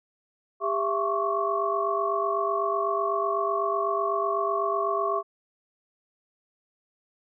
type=tone cluster; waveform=sine; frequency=400 / 668 / 1090 / 1138 Hz; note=G4 / E5 / C#6 / C#6; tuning=+35 / +23 / -29 / +45 cents; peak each=-29 dBFS; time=0.6-5.23 s; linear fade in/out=50 ms; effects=none